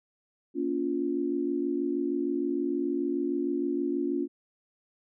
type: tone cluster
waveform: sine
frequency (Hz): 237.8 / 283.9 / 350.4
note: A#3 / C#4 / F4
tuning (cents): +35 / +41 / +6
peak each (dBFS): -35 / -29 / -30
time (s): 0.54-4.28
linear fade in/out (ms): 50
effects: none